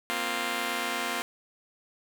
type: chord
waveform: 5% pulse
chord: Bb suspended second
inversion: none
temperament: just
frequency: 233.1 / 262.2 / 349.6 Hz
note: Bb3 / C4 / F4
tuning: 0 / +4 / +2 cents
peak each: -23 dBFS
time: 0.1-1.22 s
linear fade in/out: 0 ms
effects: none